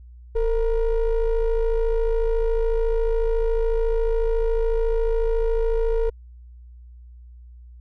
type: ring-modulated tone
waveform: triangle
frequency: 240 Hz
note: B3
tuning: 49 cents flat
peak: -13 dBFS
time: 0.35-6.1 s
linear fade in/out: 10 ms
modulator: 213 Hz
effects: added 60 Hz sine -41 dBFS peak until 7.8 s